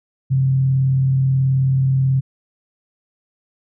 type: tone with frequency modulation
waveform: sine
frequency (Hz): 133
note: C3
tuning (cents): +29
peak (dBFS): -13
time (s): 0.3-2.21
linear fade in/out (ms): 20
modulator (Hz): 38.6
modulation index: 0.22
effects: none

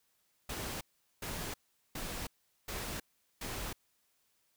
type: noise bursts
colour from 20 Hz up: pink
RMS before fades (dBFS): -40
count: 5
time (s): 0.49-3.73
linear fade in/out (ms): 5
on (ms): 320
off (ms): 410
effects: white hiss -75 dBFS RMS until 4.56 s

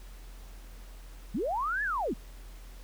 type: linear two-way sweep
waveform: sine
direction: up then down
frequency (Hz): 161.6 to 1760 to 168.2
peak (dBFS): -28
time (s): 1.34-2.14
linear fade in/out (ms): 10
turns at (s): 1.83
effects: added 42 Hz sine -44 dBFS peak until 2.83 s + pink hiss -56 dBFS RMS until 2.83 s

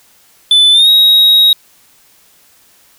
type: tone with pitch glide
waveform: triangle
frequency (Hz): 3500 to 3795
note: A7 to A#7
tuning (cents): -10 to +30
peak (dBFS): -3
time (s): 0.51-1.53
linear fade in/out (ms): 2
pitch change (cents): +140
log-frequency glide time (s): 0.72-0.89
effects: white hiss -48 dBFS RMS until 2.98 s

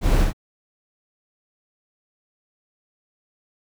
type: noise with echo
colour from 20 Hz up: brown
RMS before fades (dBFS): -19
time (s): 0.01-0.27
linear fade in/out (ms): 50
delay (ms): 62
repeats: 1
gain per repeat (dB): -2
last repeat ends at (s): 0.332
effects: none

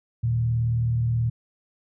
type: tone with frequency modulation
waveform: sine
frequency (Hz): 116.54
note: A#2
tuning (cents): 0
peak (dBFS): -20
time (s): 0.23-1.3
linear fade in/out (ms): 10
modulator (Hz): 38.7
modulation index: 0.42
effects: none

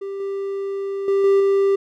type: tone with level steps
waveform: triangle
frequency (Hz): 394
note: G4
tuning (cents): +9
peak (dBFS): -24 / -21 / -13 / -10 / -12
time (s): 0.01-1.76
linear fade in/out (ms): 10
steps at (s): 0.2 / 1.08 / 1.24 / 1.4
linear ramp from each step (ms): 2
effects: none

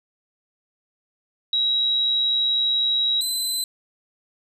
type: tone pair in turn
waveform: sine / 25% pulse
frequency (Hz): 3856 / 4039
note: B7 / B7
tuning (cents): -42 / +38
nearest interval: minor second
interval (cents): 80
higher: second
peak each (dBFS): -18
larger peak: neither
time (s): 1.53-3.21 / 3.21-3.64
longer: first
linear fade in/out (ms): 2
effects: 10-bit

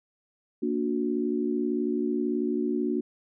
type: chord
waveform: sine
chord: Bb augmented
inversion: none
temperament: just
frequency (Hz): 233.1 / 291.4 / 364.2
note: Bb3 / D4 / F#4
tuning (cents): 0 / -13 / -27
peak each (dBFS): -29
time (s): 0.62-3.01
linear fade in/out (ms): 10
effects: none

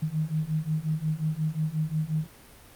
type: beating tone pair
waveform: sine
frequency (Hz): 153.2 / 158.8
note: D#3 / D#3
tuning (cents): -27 / +36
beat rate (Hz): 5.6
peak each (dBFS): -29 / -28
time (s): 0.02-2.27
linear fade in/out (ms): 10
effects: pink hiss -51 dBFS RMS until 2.75 s + Opus 32 kbps

